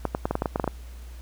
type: clicks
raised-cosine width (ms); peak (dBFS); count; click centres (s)
1; -10; 11; 0.053 / 0.149 / 0.255 / 0.31 / 0.354 / 0.421 / 0.458 / 0.559 / 0.598 / 0.642 / 0.677
effects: added 60 Hz sine -38 dBFS peak until 1.21 s + pink hiss -53 dBFS RMS until 1.21 s